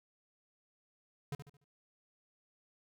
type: tone with echo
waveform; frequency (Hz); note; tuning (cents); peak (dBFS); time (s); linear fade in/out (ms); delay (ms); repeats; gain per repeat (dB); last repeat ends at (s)
square; 142.7; D3; -49; -37; 1.32-1.35; 2; 73; 4; -9; 1.642
effects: none